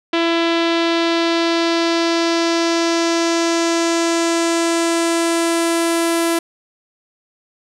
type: tone with low-pass filter sweep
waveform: sawtooth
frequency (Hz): 334.8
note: E4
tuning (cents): +27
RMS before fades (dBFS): -17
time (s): 0.13-6.39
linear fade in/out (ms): 5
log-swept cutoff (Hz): 3400 to 11000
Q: 2.1
effects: none